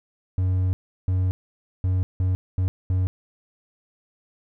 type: tone bursts at uneven times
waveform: triangle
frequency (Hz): 92.5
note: F#2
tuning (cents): 0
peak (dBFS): -17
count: 6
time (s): 0.38-0.73 / 1.08-1.31 / 1.84-2.03 / 2.2-2.35 / 2.58-2.68 / 2.9-3.07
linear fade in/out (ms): 0
effects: none